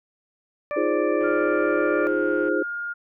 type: harmonic tone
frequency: 587.3 Hz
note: D5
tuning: in tune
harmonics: 1 / 2 / 3 / 4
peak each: -26 / -32 / -36 / -38 dBFS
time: 0.71-2.07 s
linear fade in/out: 0 ms
type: chord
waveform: sine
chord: F minor seventh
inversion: third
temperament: equal with one note detuned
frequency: 311.1 / 349.2 / 415.3 / 527.5 Hz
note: Eb4 / F4 / Ab4 / C5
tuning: 0 / 0 / 0 / +14 cents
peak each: -26 dBFS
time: 0.76-2.63 s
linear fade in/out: 10 ms
type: click train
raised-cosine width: 0.5 ms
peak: -29 dBFS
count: 173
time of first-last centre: 1.21-2.484 s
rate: 135 Hz
type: tone with pitch glide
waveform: sine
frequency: 1400 to 1416.3 Hz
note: F6 to F6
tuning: +4 to +24 cents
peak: -27 dBFS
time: 1.23-2.94 s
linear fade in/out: 20 ms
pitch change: +20 cents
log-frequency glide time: 1.47-2.24 s
effects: none